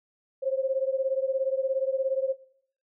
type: beating tone pair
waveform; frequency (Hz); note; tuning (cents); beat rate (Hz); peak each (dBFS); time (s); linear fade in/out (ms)
sine; 526 / 543; C5 / C#5; +9 / -36; 17; -27; 0.42-2.34; 20
effects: noise-tail reverb RT60 0.6 s tail -19 dB re dry